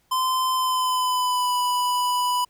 square tone with pitch glide, 1031 to 989 Hz, C6 to B5, -26 to +2 cents, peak -21 dBFS, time 0.11-2.45 s, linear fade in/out 10 ms, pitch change -72 cents, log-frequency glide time 0.54-1.54 s, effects pink hiss -65 dBFS RMS until 2.49 s

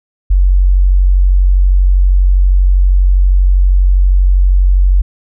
sine tone, 46.25 Hz, F#1, in tune, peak -5 dBFS, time 0.3-5.02 s, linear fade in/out 10 ms, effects none

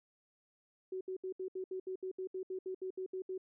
sine tone bursts, 374.5 Hz, F#4, 21 cents sharp, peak -37 dBFS, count 16, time 0.92-3.379 s, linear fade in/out 5 ms, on 89 ms, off 69 ms, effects none

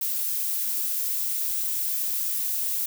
violet noise, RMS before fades -27 dBFS, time 0.01-2.86 s, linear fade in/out 5 ms, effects none

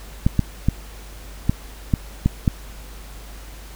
clicks, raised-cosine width 5 ms, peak -3 dBFS, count 7, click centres 0.265 / 0.393 / 0.686 / 1.495 / 1.938 / 2.26 / 2.478 s, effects added 50 Hz sine -37 dBFS peak until 3.75 s + pink hiss -43 dBFS RMS until 3.75 s

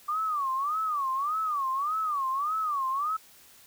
sine tone with vibrato, 1168 Hz, D6, 10 cents flat, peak -26 dBFS, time 0.08-3.17 s, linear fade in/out 10 ms, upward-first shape sine, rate 1.7 Hz, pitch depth 190 cents each way, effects white hiss -55 dBFS RMS until 3.66 s

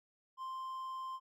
triangle tone, 1046.5 Hz, C6, in tune, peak -38 dBFS, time 0.37-1.2 s, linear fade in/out 50 ms, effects none

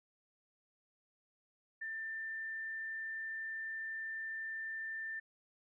sine tone, 1786 Hz, A6, 25 cents sharp, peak -39 dBFS, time 1.81-5.2 s, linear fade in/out 10 ms, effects none

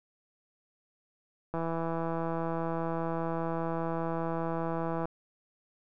click train, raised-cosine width 1 ms, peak -20 dBFS, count 581, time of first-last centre 1.54-5.055 s, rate 165 Hz, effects none

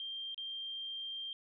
sine tone with dropouts, 3177 Hz, G7, 23 cents sharp, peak -39 dBFS, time 0-1.33 s, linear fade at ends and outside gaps 1 ms, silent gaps 0.345-0.378 s, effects none

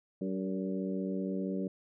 harmonic tone with a mistuned harmonic, 95.3 Hz, G2, 48 cents flat, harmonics 2 / 3 / 4 / 5 / 6, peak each -34 / -38 / -40 / -42 / -44 dBFS, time 0.21-1.68 s, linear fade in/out 5 ms, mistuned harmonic 5, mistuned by -35 cents, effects none

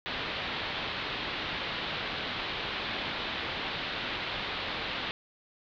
white low-pass noise, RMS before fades -35 dBFS, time 0.06-5.11 s, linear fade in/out 0 ms, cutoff 4000 Hz, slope 48 dB/octave, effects none

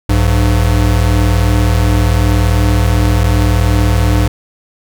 square tone pair together, 59.88 / 100.7 Hz, A#1 / G2, +47 / +47 cents, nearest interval major sixth, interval 900 cents, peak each -12 dBFS, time 0.09-4.28 s, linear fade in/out 5 ms, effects 8-bit

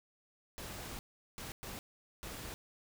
pink noise bursts at uneven times, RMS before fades -45 dBFS, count 4, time 0.58-0.99 / 1.38-1.52 / 1.63-1.79 / 2.23-2.54 s, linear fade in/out 0 ms, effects none

